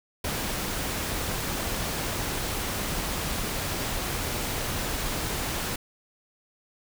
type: noise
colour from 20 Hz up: pink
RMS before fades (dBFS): -30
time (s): 0.24-5.76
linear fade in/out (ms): 5
effects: none